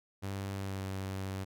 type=tone with pitch glide; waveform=sawtooth; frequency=98 to 96.04 Hz; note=G2 to G2; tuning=0 to -35 cents; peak=-32 dBFS; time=0.22-1.45 s; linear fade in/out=20 ms; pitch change=-35 cents; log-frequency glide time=0.56-0.84 s; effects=none